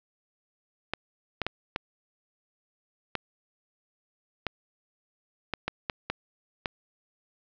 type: clicks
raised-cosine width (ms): 0.3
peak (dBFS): -12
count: 11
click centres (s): 0.936 / 1.417 / 1.466 / 1.761 / 3.153 / 4.467 / 5.537 / 5.68 / 5.898 / 6.1 / 6.658
effects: low-pass 5000 Hz 12 dB/octave + 9-bit